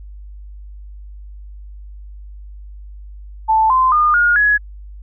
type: tone with pitch steps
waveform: sine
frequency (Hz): 880 / 1034.5 / 1216.1 / 1429.6 / 1680.5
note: A5 / C6 / D#6 / F6 / G#6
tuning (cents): 0 / -20 / -40 / +40 / +20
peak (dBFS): -10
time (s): 3.48-4.58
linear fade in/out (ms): 20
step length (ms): 220
effects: added 50 Hz sine -32 dBFS peak until 5.02 s